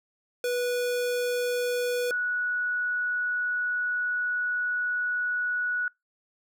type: tone pair in turn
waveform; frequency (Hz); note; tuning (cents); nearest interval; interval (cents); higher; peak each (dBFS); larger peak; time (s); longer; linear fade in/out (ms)
square / sine; 490 / 1468.3; B4 / F#6; -14 / -14; octave + perfect fifth; 1900; second; -26 / -25; second; 0.44-2.11 / 2.11-5.88; second; 2
effects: noise-tail reverb RT60 0.2 s tail -25 dB re dry